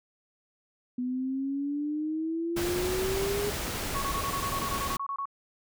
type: exponential sweep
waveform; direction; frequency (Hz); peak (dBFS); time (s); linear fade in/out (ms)
sine; up; 246.9 to 415.3; -28; 0.98-3.5; 5
type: noise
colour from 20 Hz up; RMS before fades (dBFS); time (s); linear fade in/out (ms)
pink; -33; 2.56-4.97; 10
type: tone bursts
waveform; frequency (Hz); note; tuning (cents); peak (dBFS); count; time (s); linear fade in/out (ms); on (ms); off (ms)
sine; 1108.7; C#6; 0; -30; 14; 3.95-5.255; 2; 70; 25
effects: none

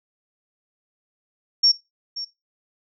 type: tone with echo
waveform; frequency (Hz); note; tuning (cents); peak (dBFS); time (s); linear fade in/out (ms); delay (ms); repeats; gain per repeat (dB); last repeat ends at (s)
sine; 5500; F8; -27; -13; 1.63-1.72; 10; 530; 1; -15; 2.25
effects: noise-tail reverb RT60 0.2 s tail -17 dB re dry

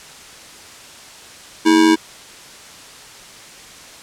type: tone with amplitude modulation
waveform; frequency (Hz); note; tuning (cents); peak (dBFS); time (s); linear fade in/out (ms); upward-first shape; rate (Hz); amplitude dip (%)
square; 321.8; E4; -42; -7; 1.65-1.96; 20; sine; 93; 65
effects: white hiss -39 dBFS RMS until 4.02 s + low-pass 8000 Hz 12 dB/octave

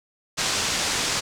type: low-pass noise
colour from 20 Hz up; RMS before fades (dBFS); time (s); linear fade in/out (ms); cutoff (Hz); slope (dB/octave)
white; -25; 0.37-1.21; 20; 7300; 24
effects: none

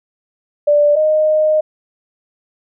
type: tone pair in turn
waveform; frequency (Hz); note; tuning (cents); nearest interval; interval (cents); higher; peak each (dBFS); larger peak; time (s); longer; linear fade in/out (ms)
sine; 587.3 / 617.7; D5 / D#5; 0 / -13; minor second; 87; second; -8 / -10; first; 0.67-0.96 / 0.96-1.61; second; 10
effects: none

